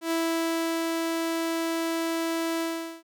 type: tone with ADSR envelope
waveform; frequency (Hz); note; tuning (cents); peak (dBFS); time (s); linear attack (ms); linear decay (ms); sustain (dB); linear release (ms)
sawtooth; 329.6; E4; 0; -20; 0.01-3.03; 100; 720; -2; 420
effects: none